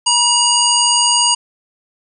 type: harmonic tone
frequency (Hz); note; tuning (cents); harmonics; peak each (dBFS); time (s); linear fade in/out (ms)
957; A#5; +45; 1 / 3 / 5 / 7 / 9; -17 / -17 / -17 / -17 / -17; 0.06-1.35; 10
effects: none